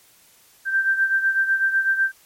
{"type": "beating tone pair", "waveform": "sine", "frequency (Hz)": [1568, 1576], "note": ["G6", "G6"], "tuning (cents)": [0, 9], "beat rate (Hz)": 8, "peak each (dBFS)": [-18, -24], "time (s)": [0.65, 2.12], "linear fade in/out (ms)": 50, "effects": ["white hiss -54 dBFS RMS until 2.25 s", "MP3 64 kbps"]}